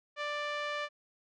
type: tone with low-pass filter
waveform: 5% pulse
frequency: 589 Hz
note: D5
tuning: 5 cents sharp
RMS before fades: -36 dBFS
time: 0.16-0.89 s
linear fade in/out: 50 ms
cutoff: 2000 Hz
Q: 0.83
effects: none